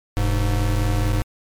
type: tone pair together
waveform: square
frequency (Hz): 42.36 / 102.5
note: E1 / G#2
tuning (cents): +48 / -22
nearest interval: octave + minor third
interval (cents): 1530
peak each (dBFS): -21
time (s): 0.17-1.22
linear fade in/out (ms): 0
effects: MP3 96 kbps